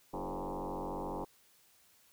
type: tone with frequency modulation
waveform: sine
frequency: 256 Hz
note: C4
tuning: 38 cents flat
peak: -36 dBFS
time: 0.13-1.25 s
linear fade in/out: 10 ms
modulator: 94 Hz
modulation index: 7.9
effects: white hiss -66 dBFS RMS until 2.12 s